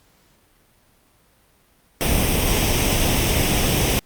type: noise with comb filter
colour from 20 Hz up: pink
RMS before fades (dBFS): -19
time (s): 2.01-3.99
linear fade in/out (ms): 0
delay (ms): 0.35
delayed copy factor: +0.55
effects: pink hiss -58 dBFS RMS until 4.05 s + Opus 48 kbps